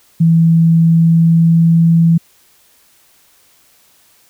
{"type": "tone with pitch glide", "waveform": "sine", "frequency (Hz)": [164.81, 166.15], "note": ["E3", "E3"], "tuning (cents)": [0, 14], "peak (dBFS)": -6, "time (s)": [0.2, 2.18], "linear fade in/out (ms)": 10, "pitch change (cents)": 14, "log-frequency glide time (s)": [0.78, 1.89], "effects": ["white hiss -51 dBFS RMS until 4.29 s"]}